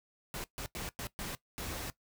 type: noise bursts at uneven times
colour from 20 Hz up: pink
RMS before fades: -40 dBFS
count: 6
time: 0.34-0.44 / 0.58-0.66 / 0.75-0.89 / 0.99-1.07 / 1.19-1.35 / 1.58-1.9 s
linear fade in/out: 0 ms
effects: noise-tail reverb RT60 0.1 s tail -17 dB re dry